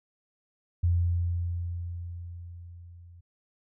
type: tone with level ramp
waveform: sine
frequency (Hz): 86.6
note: F2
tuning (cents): -14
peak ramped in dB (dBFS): -20 to -48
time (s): 0.83-3.21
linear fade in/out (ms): 10
effects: none